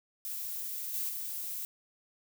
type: noise with level steps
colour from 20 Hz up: violet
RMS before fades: -38 / -34 / -38 dBFS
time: 0.25-1.65 s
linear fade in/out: 0 ms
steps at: 0.94 / 1.09 s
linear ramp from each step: 2 ms
effects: none